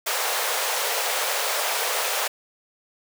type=high-pass noise; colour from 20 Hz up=pink; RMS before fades=-25 dBFS; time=0.06-2.28 s; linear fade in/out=10 ms; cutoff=460 Hz; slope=48 dB/octave; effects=none